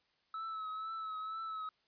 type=tone with vibrato; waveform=triangle; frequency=1300 Hz; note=E6; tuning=24 cents flat; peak=-37 dBFS; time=0.34-1.69 s; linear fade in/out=2 ms; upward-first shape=triangle; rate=2.1 Hz; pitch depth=41 cents each way; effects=white hiss -75 dBFS RMS until 1.87 s + resampled to 11025 Hz